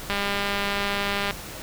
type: click train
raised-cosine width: 0.3 ms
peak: -10 dBFS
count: 244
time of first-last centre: 0.1-1.309 s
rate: 201 Hz
effects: pink hiss -37 dBFS RMS until 1.62 s